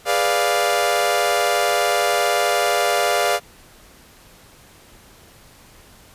sawtooth chord, G# diminished seventh, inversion none, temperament equal, 415.3 / 493.9 / 587.3 / 698.5 Hz, G#4 / B4 / D5 / F5, 0 / 0 / 0 / 0 cents, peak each -21 / -21 / -18 / -16 dBFS, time 0.05-3.4 s, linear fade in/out 50 ms, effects pink hiss -48 dBFS RMS until 6.14 s + resampled to 32000 Hz

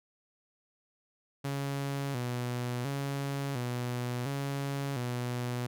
sawtooth tone with vibrato, 130.81 Hz, C3, in tune, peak -28 dBFS, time 1.44-5.67 s, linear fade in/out 10 ms, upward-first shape square, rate 0.71 Hz, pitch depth 110 cents each way, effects none

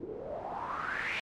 white noise with low-pass filter sweep, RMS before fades -37 dBFS, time 0-1.2 s, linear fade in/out 5 ms, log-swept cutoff 350 to 2500 Hz, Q 5.9, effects MP3 64 kbps

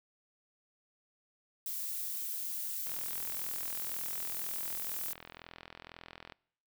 violet noise, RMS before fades -38 dBFS, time 1.66-5.13 s, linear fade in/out 2 ms
click train, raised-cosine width 0.3 ms, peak -30 dBFS, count 146, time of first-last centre 2.87-6.322 s, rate 42 Hz
effects noise-tail reverb RT60 0.7 s tail -25 dB re dry

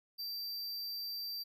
square tone, 4685 Hz, D8, 5 cents flat, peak -39 dBFS, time 0.18-1.44 s, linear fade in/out 20 ms, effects none

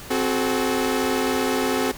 sawtooth chord, F# diminished, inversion second, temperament equal with one note detuned, 261.6 / 370 / 430.2 Hz, C4 / F#4 / A4, 0 / 0 / -39 cents, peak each -20 / -22 / -21 dBFS, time 0.1-1.92 s, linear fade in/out 10 ms, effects pink hiss -39 dBFS RMS until 1.97 s

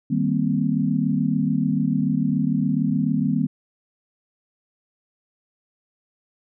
sine chord, C minor seventh, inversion first, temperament equal with one note detuned, 155.56 / 196 / 233.1 / 260 Hz, Eb3 / G3 / Bb3 / C4, 0 / 0 / 0 / -11 cents, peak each -24 dBFS, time 0.1-3.47 s, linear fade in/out 10 ms, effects none

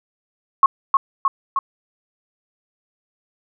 sine tone with echo, 1094 Hz, C#6, 23 cents flat, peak -7 dBFS, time 0.63-0.66 s, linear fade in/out 2 ms, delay 310 ms, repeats 3, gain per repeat -3 dB, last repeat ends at 1.59 s, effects none

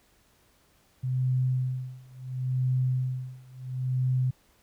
sine tone with tremolo, 128.3 Hz, C3, 34 cents flat, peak -22 dBFS, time 1.03-4.31 s, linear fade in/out 10 ms, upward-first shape sine, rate 0.72 Hz, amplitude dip 95%, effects pink hiss -64 dBFS RMS until 4.62 s

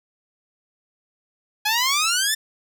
10% pulse exponential sweep, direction up, 828 to 1810 Hz, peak -10 dBFS, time 1.65-2.35 s, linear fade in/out 10 ms, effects none

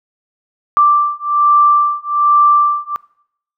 sine beating tone pair, 1174.7 / 1175.9 Hz, D6 / D6, 0 / +2 cents, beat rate 1.2 Hz, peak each -12 dBFS, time 0.77-2.96 s, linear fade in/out 0 ms, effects noise-tail reverb RT60 0.7 s tail -22 dB re dry

